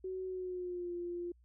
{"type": "tone with pitch glide", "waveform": "sine", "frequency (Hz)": [373.9, 348.9], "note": ["F#4", "F4"], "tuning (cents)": [18, -2], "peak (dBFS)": -37, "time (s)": [0.04, 1.32], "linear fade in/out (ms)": 5, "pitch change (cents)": -120, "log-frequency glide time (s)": [0.26, 0.93], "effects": ["added 60 Hz sine -62 dBFS peak until 1.44 s"]}